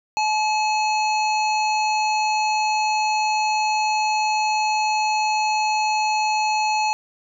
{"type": "harmonic tone", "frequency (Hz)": 857, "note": "A5", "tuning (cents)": -46, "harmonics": [1, 3, 5, 7, 8], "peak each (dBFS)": [-19, -26, -30, -37, -36], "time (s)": [0.17, 6.93], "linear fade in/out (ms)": 0, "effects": []}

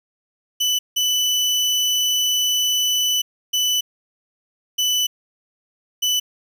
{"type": "tone bursts at uneven times", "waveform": "30% pulse", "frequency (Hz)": 2987, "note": "F#7", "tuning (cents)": 16, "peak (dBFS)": -14, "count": 5, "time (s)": [[0.6, 0.79], [0.96, 3.22], [3.53, 3.81], [4.78, 5.07], [6.02, 6.2]], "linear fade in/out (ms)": 10, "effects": ["9-bit"]}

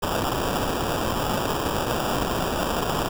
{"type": "noise with sample-and-hold", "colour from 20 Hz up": "white", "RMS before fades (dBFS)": -25, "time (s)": [0.02, 3.09], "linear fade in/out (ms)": 10, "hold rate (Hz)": 2100, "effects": []}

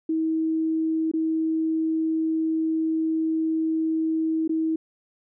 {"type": "tone with dropouts", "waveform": "sine", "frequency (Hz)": 320.2, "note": "D#4", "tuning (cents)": 50, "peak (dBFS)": -21, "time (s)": [0.09, 4.76], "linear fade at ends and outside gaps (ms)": 5, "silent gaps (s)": [[1.115, 1.136], [4.478, 4.493]], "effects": []}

